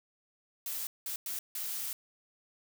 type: noise bursts at uneven times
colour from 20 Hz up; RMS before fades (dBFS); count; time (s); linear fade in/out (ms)
blue; -37; 4; 0.66-0.87 / 1.06-1.16 / 1.26-1.39 / 1.55-1.93; 2
effects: none

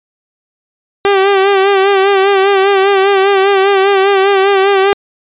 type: tone with vibrato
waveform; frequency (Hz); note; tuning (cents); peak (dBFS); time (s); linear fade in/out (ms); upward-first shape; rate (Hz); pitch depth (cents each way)
sawtooth; 392; G4; 0; -3; 1.05-4.93; 0; sine; 5; 50
effects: resampled to 8000 Hz

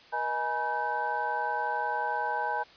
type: tone cluster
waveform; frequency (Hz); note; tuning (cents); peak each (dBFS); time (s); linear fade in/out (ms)
sine; 478.8 / 624 / 836 / 967 / 1538; A#4 / D#5 / G#5 / B5 / G6; +46 / +5 / +11 / -37 / -33; -39 / -39 / -31 / -33 / -34; 0.12-2.64; 20
effects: white hiss -54 dBFS RMS until 2.76 s + resampled to 11025 Hz

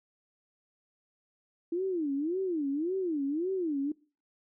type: tone with vibrato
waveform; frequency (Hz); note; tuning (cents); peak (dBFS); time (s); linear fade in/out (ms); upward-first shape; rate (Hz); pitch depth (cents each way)
sine; 325; E4; -24; -28; 1.72-3.92; 5; sine; 1.8; 290
effects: noise-tail reverb RT60 0.4 s tail -24 dB re dry

